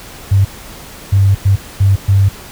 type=tone bursts at uneven times; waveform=sine; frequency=98.2 Hz; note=G2; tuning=4 cents sharp; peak=-6 dBFS; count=5; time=0.31-0.45 / 1.12-1.35 / 1.45-1.56 / 1.8-1.96 / 2.08-2.29 s; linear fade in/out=10 ms; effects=pink hiss -33 dBFS RMS until 2.51 s